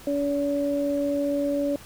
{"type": "tone pair together", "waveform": "sine", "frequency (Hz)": [284.8, 570], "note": ["C#4", "C#5"], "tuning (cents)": [47, 48], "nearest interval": "octave", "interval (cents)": 1201, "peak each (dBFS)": -25, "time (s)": [0.07, 1.76], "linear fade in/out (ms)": 2, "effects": ["pink hiss -46 dBFS RMS until 1.85 s"]}